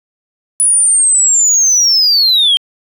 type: linear sweep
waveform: sine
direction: down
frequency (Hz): 9956 to 3136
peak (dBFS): -5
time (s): 0.6-2.57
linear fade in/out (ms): 0
effects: tanh soft clip ceiling -5 dBFS